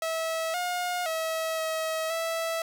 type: tone with pitch steps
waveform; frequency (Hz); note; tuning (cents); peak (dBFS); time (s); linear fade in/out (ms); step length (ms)
sawtooth; 649 / 715 / 645 / 640 / 657; E5 / F5 / E5 / D#5 / E5; -27 / +41 / -38 / +49 / -6; -24; 0.02-2.62; 2; 520
effects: none